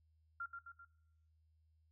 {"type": "tone with echo", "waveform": "sine", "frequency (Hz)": 1385, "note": "F6", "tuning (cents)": -15, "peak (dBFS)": -40, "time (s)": [0.4, 0.46], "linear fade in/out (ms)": 5, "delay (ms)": 130, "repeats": 3, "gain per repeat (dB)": -5, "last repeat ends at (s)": 0.85, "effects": ["noise-tail reverb RT60 0.8 s tail -20 dB re dry", "added 79 Hz sine -70 dBFS peak until 1.91 s"]}